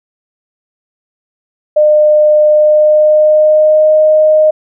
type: tone with pitch glide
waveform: sine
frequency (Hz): 605 to 618.1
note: D#5 to D#5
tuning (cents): -49 to -12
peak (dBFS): -4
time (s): 1.76-4.51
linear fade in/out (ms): 10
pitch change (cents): +37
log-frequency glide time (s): 2.49-3.92
effects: none